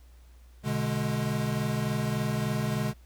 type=chord; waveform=square; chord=G# diminished; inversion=first; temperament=equal with one note detuned; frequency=123.47 / 146.83 / 210.4 Hz; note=B2 / D3 / G#3; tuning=0 / 0 / +23 cents; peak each=-32 dBFS; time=0.63-2.94 s; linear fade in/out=50 ms; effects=added 60 Hz sine -50 dBFS peak until 3.05 s + pink hiss -64 dBFS RMS until 3.05 s